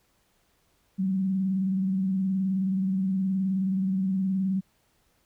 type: tone with vibrato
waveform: sine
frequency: 190.3 Hz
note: F#3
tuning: 49 cents sharp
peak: -23 dBFS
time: 0.98-4.61 s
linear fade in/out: 20 ms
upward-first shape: square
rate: 19 Hz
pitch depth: 38 cents each way
effects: pink hiss -68 dBFS RMS until 5.25 s